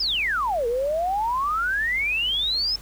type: exponential two-way sweep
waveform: sine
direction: down then up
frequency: 5320 to 456.2 to 5320 Hz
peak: -21 dBFS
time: 0-2.76 s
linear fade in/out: 5 ms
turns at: 0.67 s
effects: added 50 Hz sine -40 dBFS peak until 2.81 s + pink hiss -46 dBFS RMS until 2.81 s